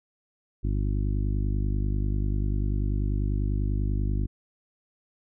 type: harmonic tone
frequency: 50.2 Hz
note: G1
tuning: 42 cents sharp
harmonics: 1 / 2 / 3 / 4 / 5 / 6 / 7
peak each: -25 / -29 / -37 / -38 / -38 / -40 / -43 dBFS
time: 0.63-4.27 s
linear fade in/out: 20 ms
effects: none